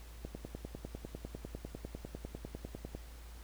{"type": "click train", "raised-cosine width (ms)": 2, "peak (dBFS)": -28, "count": 28, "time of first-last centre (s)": [0.25, 2.95], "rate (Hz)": 10, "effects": ["added 57 Hz sine -48 dBFS peak until 3.43 s", "pink hiss -58 dBFS RMS until 3.43 s"]}